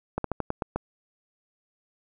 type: slowing click train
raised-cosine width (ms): 1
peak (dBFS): -13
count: 7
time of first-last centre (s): 0.18-0.76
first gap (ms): 63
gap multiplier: 1.17
effects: none